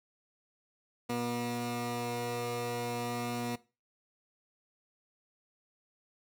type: tone pair together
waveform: 15% pulse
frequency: 120 / 240.3 Hz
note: B2 / B3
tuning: -49 / -47 cents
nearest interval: octave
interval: 1202 cents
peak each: -32 / -28 dBFS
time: 1.09-3.56 s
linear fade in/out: 10 ms
effects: noise-tail reverb RT60 0.3 s tail -19 dB re dry